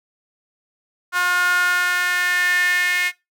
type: tone with high-pass filter sweep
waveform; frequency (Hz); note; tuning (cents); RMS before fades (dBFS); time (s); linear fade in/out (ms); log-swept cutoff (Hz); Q
sawtooth; 358; F4; +43; -18; 1.12-3.12; 50; 1300 to 2000; 7.3
effects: noise-tail reverb RT60 0.2 s tail -19 dB re dry